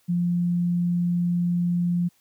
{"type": "tone", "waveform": "sine", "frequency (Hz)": 174.61, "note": "F3", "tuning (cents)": 0, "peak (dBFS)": -20, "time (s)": [0.08, 2.09], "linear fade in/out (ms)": 20, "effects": ["white hiss -64 dBFS RMS until 2.2 s", "high-pass 60 Hz 12 dB/octave"]}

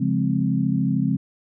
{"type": "chord", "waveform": "sine", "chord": "Db major seventh", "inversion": "none", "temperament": "equal", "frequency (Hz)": [138.59, 174.61, 207.7, 261.6], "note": ["Db3", "F3", "Ab3", "C4"], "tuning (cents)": [0, 0, 0, 0], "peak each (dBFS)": -24, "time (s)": [0, 1.17], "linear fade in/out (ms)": 10, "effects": []}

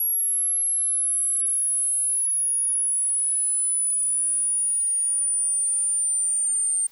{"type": "linear sweep", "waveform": "sine", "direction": "down", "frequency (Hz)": [11310, 8870], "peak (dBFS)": -19, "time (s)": [0, 6.87], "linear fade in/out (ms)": 5, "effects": ["tanh soft clip ceiling -17 dBFS", "white hiss -55 dBFS RMS until 6.91 s"]}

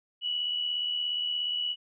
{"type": "tone pair together", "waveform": "sine", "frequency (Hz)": [2939, 3016], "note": ["F#7", "F#7"], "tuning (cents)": [-12, 32], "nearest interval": "unison", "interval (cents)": 44, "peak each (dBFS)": [-28, -39], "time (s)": [0.21, 1.76], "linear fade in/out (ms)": 50, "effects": []}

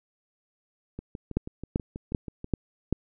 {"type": "two click trains", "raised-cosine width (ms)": 3, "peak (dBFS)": [-23, -11], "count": [10, 5], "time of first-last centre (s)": [[0.99, 2.444], [1.37, 2.926]], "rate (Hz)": [6.19, 2.57], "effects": []}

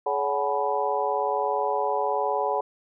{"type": "harmonic tone with a mistuned harmonic", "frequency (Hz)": 141.2, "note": "C#3", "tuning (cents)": 32, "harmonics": [3, 4, 5, 6, 7], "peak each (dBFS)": [-29, -29, -29, -29, -29], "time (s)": [0.06, 2.61], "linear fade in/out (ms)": 5, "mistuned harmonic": 5, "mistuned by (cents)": 100, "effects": []}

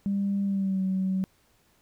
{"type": "tone with pitch glide", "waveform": "sine", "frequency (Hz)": [198.9, 189.04], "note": ["G3", "F#3"], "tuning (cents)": [25, 37], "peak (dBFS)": -23, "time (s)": [0.06, 1.24], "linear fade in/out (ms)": 0, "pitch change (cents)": -88, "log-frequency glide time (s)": [0.44, 0.82], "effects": ["tanh soft clip ceiling -19 dBFS", "pink hiss -65 dBFS RMS until 1.81 s"]}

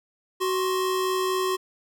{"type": "tone pair together", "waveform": "square", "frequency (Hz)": [374.1, 1058.1], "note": ["F#4", "C6"], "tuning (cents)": [19, 19], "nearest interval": "octave + tritone", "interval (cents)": 1800, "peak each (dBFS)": [-25, -29], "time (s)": [0.4, 1.57], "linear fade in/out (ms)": 20, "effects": []}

